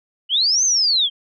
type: linear two-way sweep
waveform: sine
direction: up then down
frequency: 2877 to 6390 to 3109 Hz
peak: -14 dBFS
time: 0.29-1.1 s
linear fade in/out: 50 ms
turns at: 0.64 s
effects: none